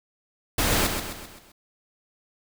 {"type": "noise with echo", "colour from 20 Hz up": "pink", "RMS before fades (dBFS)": -23, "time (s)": [0.58, 0.87], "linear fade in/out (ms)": 5, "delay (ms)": 130, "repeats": 5, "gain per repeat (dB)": -6, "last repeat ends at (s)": 1.52, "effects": []}